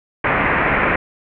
white low-pass noise, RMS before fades -17 dBFS, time 0.24-0.96 s, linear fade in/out 5 ms, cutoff 2300 Hz, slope 48 dB/octave, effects none

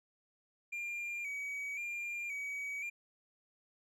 triangle tone with vibrato, 2331 Hz, D7, 14 cents flat, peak -36 dBFS, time 0.72-2.9 s, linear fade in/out 10 ms, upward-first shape square, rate 0.95 Hz, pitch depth 48 cents each way, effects none

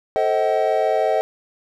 triangle chord, A diminished seventh, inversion none, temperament just, 440 / 528 / 633.6 / 760.3 Hz, A4 / C5 / Eb5 / Gb5, 0 / +16 / +31 / +47 cents, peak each -21 / -22 / -18 / -20 dBFS, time 0.16-1.21 s, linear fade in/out 0 ms, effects none

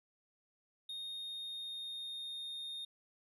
triangle tone with pitch glide, 3700 to 3679 Hz, A#7 to A#7, -14 to -24 cents, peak -40 dBFS, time 0.89-2.85 s, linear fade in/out 5 ms, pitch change -10 cents, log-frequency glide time 1.14-2.44 s, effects none

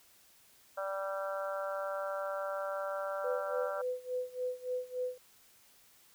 harmonic tone, 194.7 Hz, G3, 12 cents flat, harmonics 3 / 4 / 5 / 6 / 7 / 8, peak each -36 / -45 / -47 / -47 / -41 / -48 dBFS, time 0.77-3.82 s, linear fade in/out 10 ms
sine tone with tremolo, 502 Hz, B4, 28 cents sharp, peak -31 dBFS, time 3.24-5.18 s, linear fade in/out 5 ms, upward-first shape sine, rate 3.5 Hz, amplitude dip 90%
effects white hiss -63 dBFS RMS until 6.14 s

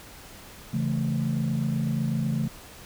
sine chord, A major, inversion first, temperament equal with one note detuned, 138.59 / 166.63 / 220 Hz, C#3 / E3 / A3, 0 / +19 / 0 cents, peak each -26 / -28 / -27 dBFS, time 0.73-2.48 s, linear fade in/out 10 ms, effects tanh soft clip ceiling -18 dBFS + pink hiss -46 dBFS RMS until 2.85 s

